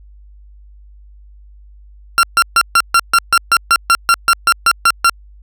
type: tone bursts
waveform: 40% pulse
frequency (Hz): 1371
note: F6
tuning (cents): -32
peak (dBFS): -6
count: 16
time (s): 2.18-5.096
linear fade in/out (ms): 0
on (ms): 51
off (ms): 140
effects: added 50 Hz sine -38 dBFS peak until 5.42 s + resampled to 32000 Hz